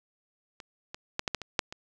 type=clicks; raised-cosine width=0.2 ms; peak=-26 / -21 / -11 / -11 / -11 / -21 / -6 / -22 dBFS; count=8; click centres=0.602 / 0.945 / 1.194 / 1.278 / 1.347 / 1.417 / 1.592 / 1.725 s; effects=none